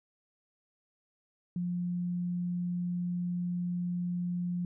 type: tone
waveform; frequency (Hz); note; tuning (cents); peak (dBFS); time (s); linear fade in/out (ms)
sine; 176.6; F3; +20; -30; 1.56-4.65; 2
effects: none